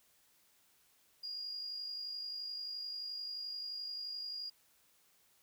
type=tone with amplitude modulation; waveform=sine; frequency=4844 Hz; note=D#8; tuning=47 cents flat; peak=-38 dBFS; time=1.23-4.5 s; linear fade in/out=10 ms; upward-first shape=sine; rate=51.5 Hz; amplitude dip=40%; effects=white hiss -70 dBFS RMS until 5.42 s